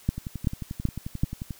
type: two click trains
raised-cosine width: 5 ms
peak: -10 / -20 dBFS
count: 4 / 16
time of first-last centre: 0.09-1.235 / 0.18-1.507 s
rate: 2.62 / 11.3 Hz
effects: white hiss -52 dBFS RMS until 1.59 s